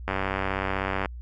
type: click train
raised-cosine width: 0.5 ms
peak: -11 dBFS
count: 95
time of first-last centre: 0.08-1.058 s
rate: 96.1 Hz
effects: added 60 Hz sine -35 dBFS peak until 1.21 s + MP3 96 kbps